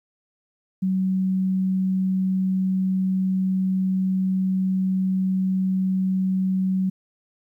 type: tone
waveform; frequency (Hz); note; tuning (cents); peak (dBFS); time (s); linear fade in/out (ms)
sine; 188.3; F#3; +31; -19; 0.82-6.9; 10
effects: 10-bit